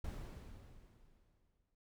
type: noise with exponential decay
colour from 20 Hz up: brown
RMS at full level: -42 dBFS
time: 0.04-1.75 s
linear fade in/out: 5 ms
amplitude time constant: 370 ms
effects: none